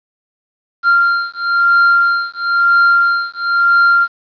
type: beating tone pair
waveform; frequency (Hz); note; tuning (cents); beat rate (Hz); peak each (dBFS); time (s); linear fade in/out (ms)
triangle; 1388 / 1389; F6 / F6; -11 / -10; 1; -11; 0.83-4.08; 50
effects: resampled to 11025 Hz + 7-bit